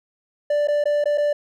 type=tone with dropouts; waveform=triangle; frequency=587.3 Hz; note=D5; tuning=in tune; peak=-15 dBFS; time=0.5-1.33 s; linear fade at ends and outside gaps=5 ms; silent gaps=0.674-0.683 / 0.84-0.855 / 1.041-1.056 / 1.176-1.18 s; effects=none